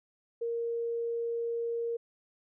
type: tone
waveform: sine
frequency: 466.2 Hz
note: A#4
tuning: in tune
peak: -30 dBFS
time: 0.41-1.97 s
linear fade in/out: 10 ms
effects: none